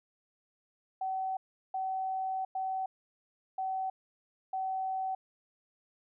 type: tone bursts at uneven times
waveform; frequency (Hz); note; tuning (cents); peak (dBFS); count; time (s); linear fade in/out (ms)
sine; 760; F#5; +46; -31; 5; 1.01-1.37 / 1.74-2.45 / 2.55-2.86 / 3.58-3.9 / 4.53-5.15; 5
effects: none